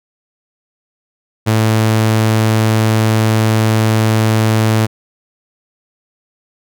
sawtooth tone, 110 Hz, A2, in tune, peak -6 dBFS, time 1.46-4.87 s, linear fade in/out 20 ms, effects none

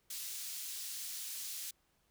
pink high-pass noise, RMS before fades -43 dBFS, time 0.1-1.71 s, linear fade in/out 5 ms, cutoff 4700 Hz, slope 12 dB/octave, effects pink hiss -75 dBFS RMS until 2.1 s

